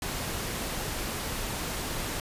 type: noise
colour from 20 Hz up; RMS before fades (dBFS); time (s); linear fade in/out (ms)
pink; -33; 0.02-2.2; 2
effects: resampled to 32000 Hz